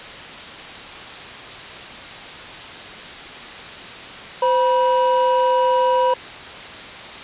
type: tone pair together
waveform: triangle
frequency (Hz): 515.5 / 971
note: C5 / B5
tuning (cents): -26 / -30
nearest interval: major seventh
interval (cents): 1096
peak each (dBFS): -15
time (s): 4.42-6.14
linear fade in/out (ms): 5
effects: white hiss -34 dBFS RMS until 7.23 s + resampled to 8000 Hz